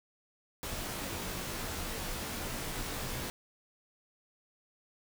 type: noise with comb filter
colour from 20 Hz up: pink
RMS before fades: -38 dBFS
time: 0.63-3.3 s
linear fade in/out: 0 ms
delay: 19 ms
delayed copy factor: -0.7
effects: none